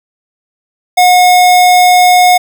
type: tone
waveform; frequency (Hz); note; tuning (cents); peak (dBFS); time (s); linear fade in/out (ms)
square; 724; F#5; -38; -4; 0.97-2.38; 10
effects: none